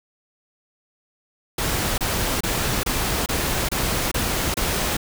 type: noise bursts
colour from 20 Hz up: pink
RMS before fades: -23 dBFS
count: 8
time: 1.58-4.969 s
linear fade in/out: 5 ms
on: 400 ms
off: 27 ms
effects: none